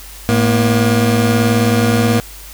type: tone pair together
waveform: 25% pulse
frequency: 109.88 / 238.4 Hz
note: A2 / A#3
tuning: -2 / +39 cents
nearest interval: octave + minor second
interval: 1341 cents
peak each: -10 dBFS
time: 0.29-2.2 s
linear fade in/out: 0 ms
effects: added 50 Hz sine -35 dBFS peak until 2.53 s + white hiss -36 dBFS RMS until 2.53 s